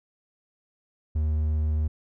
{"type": "tone", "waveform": "triangle", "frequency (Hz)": 76.9, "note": "D#2", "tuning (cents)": -20, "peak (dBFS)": -20, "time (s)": [1.15, 1.88], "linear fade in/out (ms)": 10, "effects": []}